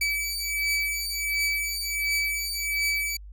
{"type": "beating tone pair", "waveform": "sawtooth", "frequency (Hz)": [2296, 2297.4], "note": ["D7", "D7"], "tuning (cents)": [-40, -39], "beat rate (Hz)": 1.4, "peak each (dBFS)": -25, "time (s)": [0.01, 3.17], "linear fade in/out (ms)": 5, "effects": ["added 50 Hz sine -40 dBFS peak until 3.32 s"]}